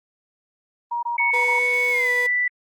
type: tone bursts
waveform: sine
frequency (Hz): 948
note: A#5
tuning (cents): +29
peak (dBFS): -22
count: 5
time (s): 0.91-1.594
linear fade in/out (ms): 10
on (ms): 120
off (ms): 21
type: tone with pitch glide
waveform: sine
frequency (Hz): 2217 to 1975.1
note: C#7 to B6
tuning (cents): 0 to 0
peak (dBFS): -18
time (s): 1.18-2.48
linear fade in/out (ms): 5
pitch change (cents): -200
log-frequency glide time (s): 1.9-2.1
type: tone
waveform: 35% pulse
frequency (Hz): 490.9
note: B4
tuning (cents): -10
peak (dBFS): -25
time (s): 1.33-2.27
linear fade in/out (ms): 10
effects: Opus 32 kbps